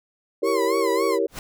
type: chord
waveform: sine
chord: E diminished seventh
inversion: none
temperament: equal with one note detuned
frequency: 330.8 / 392 / 466.2 / 554.4 Hz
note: E4 / G4 / Bb4 / Db5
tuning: +6 / 0 / 0 / 0 cents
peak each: -27 / -24 / -23 / -27 dBFS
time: 0.42-1.27 s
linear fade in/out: 10 ms
type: tone with vibrato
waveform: 35% pulse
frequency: 1046.5 Hz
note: C6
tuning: in tune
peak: -24 dBFS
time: 0.43-1.19 s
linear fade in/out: 50 ms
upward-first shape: sine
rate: 3.6 Hz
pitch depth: 120 cents each way
type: noise with exponential growth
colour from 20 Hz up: pink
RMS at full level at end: -28 dBFS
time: 1.28-1.39 s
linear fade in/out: 2 ms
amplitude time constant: 23 ms
effects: none